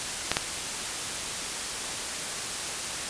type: clicks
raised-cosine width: 0.2 ms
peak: -5 dBFS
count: 2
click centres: 0.316 / 0.369 s
effects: white hiss -32 dBFS RMS until 3.09 s + resampled to 22050 Hz